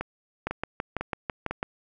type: two click trains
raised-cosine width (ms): 0.5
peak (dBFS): -13 / -15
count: 8 / 4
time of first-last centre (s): 0.47-1.629 / 0.01-1.51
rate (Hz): 6.04 / 2
effects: none